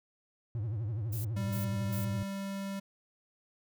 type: tone with vibrato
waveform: triangle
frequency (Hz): 109.2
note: A2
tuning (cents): -13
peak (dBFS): -30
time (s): 0.55-2.23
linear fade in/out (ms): 0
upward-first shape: triangle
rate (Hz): 12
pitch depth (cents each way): 220
type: noise bursts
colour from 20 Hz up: violet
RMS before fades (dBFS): -43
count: 3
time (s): 1.12-2.05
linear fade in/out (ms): 10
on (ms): 130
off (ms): 270
type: tone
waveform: square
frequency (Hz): 196.3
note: G3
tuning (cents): +3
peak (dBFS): -36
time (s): 1.36-2.8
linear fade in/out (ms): 10
effects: none